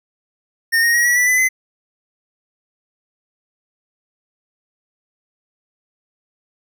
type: tone with pitch steps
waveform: square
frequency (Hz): 1832 / 1865.1 / 1898.8 / 1933.1 / 1968 / 2004 / 2040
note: A#6 / A#6 / A#6 / B6 / B6 / B6 / C7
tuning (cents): -31 / 0 / +31 / -38 / -7 / +25 / -44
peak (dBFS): -13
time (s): 0.72-1.49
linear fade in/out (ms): 20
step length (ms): 110
effects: none